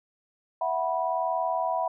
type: chord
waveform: sine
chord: E suspended second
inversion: none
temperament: equal with one note detuned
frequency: 659.3 / 740 / 979.2 Hz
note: E5 / F#5 / B5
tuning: 0 / 0 / -15 cents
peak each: -29 dBFS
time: 0.61-1.88 s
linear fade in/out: 5 ms
effects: none